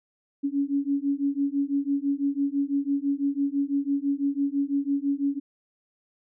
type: beating tone pair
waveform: sine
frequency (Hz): 277.7 / 283.7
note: C#4 / C#4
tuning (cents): +3 / +40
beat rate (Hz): 6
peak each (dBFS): -26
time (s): 0.43-5.4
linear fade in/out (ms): 20
effects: none